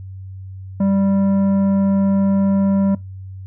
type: tone with tanh clipping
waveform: sine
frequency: 196 Hz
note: G3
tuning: in tune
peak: -15 dBFS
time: 0.8-2.95 s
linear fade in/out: 5 ms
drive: 10 dB
effects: noise-tail reverb RT60 0.2 s tail -22 dB re dry + added 95 Hz sine -30 dBFS peak until 3.46 s